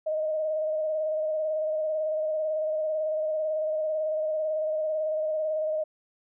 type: tone with vibrato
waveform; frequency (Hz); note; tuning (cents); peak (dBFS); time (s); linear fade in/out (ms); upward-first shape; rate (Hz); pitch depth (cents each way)
sine; 622.3; D#5; 0; -25; 0.06-5.84; 10; square; 18; 23
effects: none